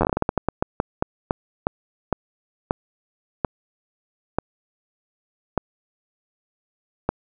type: slowing click train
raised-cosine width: 1 ms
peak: -5 dBFS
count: 23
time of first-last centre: 0.01-7.09 s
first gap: 10 ms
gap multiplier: 1.27
effects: none